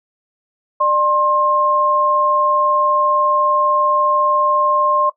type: tone pair together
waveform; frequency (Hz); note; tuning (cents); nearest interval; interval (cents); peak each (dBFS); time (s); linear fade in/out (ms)
sine; 597.7 / 1063; D5 / C6; +30 / +27; minor seventh; 997; -19 / -13; 0.8-5.1; 10
effects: noise-tail reverb RT60 0.1 s tail -17 dB re dry